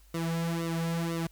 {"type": "tone with flanger", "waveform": "sawtooth", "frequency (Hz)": 166.4, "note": "E3", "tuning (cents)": 17, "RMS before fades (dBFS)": -31, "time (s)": [0.14, 1.27], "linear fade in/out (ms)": 5, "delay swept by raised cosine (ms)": [1.2, 3.4], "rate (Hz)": 2, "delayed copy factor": -0.85, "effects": ["added 50 Hz sine -55 dBFS peak until 1.31 s", "white hiss -64 dBFS RMS until 1.31 s"]}